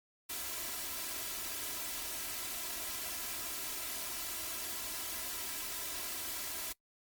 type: noise with comb filter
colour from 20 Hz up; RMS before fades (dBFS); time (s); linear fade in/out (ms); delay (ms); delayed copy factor
white; -40; 0.29-6.73; 10; 3; +0.7
effects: noise-tail reverb RT60 0.1 s tail -23 dB re dry + Opus 48 kbps